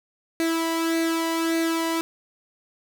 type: tone with flanger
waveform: sawtooth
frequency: 328.8 Hz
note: E4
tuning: 4 cents flat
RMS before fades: -24 dBFS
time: 0.4-2.01 s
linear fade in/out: 0 ms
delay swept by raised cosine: 0.47 to 1.03 ms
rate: 1.7 Hz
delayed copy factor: +0.6
effects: none